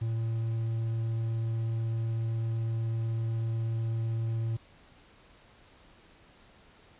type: tone with quantisation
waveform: triangle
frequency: 113.5 Hz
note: A#2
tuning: 46 cents flat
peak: -26 dBFS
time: 0.01-4.57 s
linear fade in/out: 10 ms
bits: 9
effects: pink hiss -58 dBFS RMS until 6.99 s + resampled to 8000 Hz